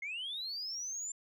sine linear sweep, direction up, 2100 to 7270 Hz, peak -36 dBFS, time 0.02-1.12 s, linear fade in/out 5 ms, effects tanh soft clip ceiling -34 dBFS

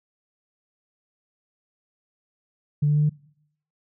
sine tone with pitch steps, 146.83 / 148.02 / 149.22 / 150.44 Hz, D3 / D3 / D3 / D3, 0 / +14 / +28 / +42 cents, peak -16 dBFS, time 2.82-3.096 s, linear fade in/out 10 ms, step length 69 ms, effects noise-tail reverb RT60 0.7 s tail -23 dB re dry + tanh soft clip ceiling -12 dBFS

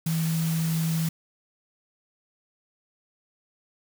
sine tone in noise, 162.3 Hz, E3, 27 cents flat, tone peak -23 dBFS, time 0.06-1.09 s, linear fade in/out 5 ms, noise white, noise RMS -36 dBFS, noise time 0.06-1.09 s, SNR +10 dB, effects none

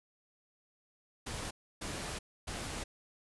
pink noise bursts at uneven times, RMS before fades -40 dBFS, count 3, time 1.26-1.51 / 1.81-2.19 / 2.47-2.84 s, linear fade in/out 10 ms, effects resampled to 24000 Hz

